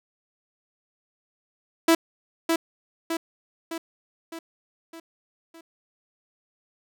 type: tone with echo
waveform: sawtooth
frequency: 329.6 Hz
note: E4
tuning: in tune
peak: -11 dBFS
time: 1.88-1.95 s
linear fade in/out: 5 ms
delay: 610 ms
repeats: 6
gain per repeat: -5 dB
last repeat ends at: 5.61 s
effects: none